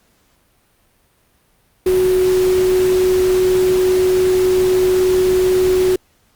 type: tone in noise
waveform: sine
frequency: 370 Hz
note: F#4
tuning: in tune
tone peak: -11 dBFS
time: 1.86-5.96 s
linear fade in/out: 5 ms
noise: pink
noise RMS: -27 dBFS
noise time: 1.86-5.96 s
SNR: +13 dB
effects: pink hiss -58 dBFS RMS until 6.35 s + Opus 48 kbps